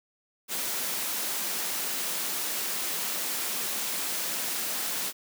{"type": "high-pass noise", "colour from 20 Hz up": "white", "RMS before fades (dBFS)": -31, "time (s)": [0.48, 5.13], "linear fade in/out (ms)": 50, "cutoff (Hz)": 160, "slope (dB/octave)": 48, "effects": []}